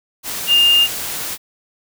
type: tone in noise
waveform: sine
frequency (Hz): 2814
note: F7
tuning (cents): +12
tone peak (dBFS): -9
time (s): 0.47-0.88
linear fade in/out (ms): 50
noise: white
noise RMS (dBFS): -25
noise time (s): 0.23-1.38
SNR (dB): +13
effects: none